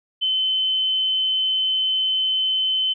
sine tone, 3058 Hz, G7, 44 cents flat, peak -18 dBFS, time 0.21-2.94 s, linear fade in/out 20 ms, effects none

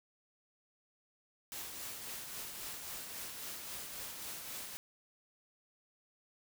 white noise with tremolo, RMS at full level -43 dBFS, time 1.52-4.77 s, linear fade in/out 0 ms, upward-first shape triangle, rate 3.7 Hz, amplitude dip 40%, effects none

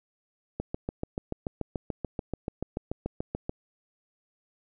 click train, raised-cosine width 2 ms, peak -17 dBFS, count 21, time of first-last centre 0.6-3.494 s, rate 6.91 Hz, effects none

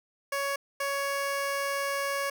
15% pulse tone pair in turn, 558 / 558 Hz, C#5 / C#5, +11 / +11 cents, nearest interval unison, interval 0 cents, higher neither, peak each -22 dBFS, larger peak neither, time 0.32-0.56 / 0.8-2.3 s, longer second, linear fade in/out 5 ms, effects none

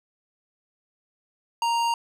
sine tone with hard clipping, 932.3 Hz, A#5, in tune, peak -23 dBFS, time 1.62-1.94 s, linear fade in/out 2 ms, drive 15 dB, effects none

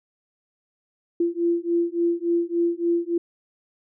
sine beating tone pair, 340 / 343.5 Hz, F4 / F4, -46 / -29 cents, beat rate 3.5 Hz, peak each -23 dBFS, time 1.2-3.18 s, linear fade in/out 5 ms, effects none

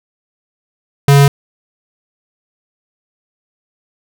square tone, 140.8 Hz, C#3, 27 cents sharp, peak -5 dBFS, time 1.08-1.28 s, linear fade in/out 2 ms, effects none

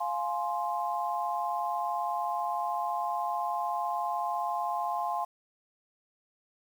sine chord, F minor, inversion none, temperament just, 698.5 / 838.1 / 1047.7 Hz, F5 / Ab5 / C6, 0 / +16 / +2 cents, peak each -33 dBFS, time 0-5.25 s, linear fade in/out 10 ms, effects 9-bit

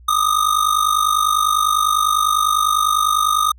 square ring-modulated tone, 1230 Hz, D#6, 20 cents flat, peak -12 dBFS, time 0.08-3.52 s, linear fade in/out 5 ms, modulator 25 Hz, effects added 60 Hz sine -41 dBFS peak until 3.58 s

